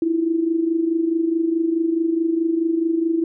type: tone with amplitude modulation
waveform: sine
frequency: 329.6 Hz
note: E4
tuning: in tune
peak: -14 dBFS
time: 0.02-3.24 s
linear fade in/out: 2 ms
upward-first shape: sine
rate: 24.7 Hz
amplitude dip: 65%
effects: none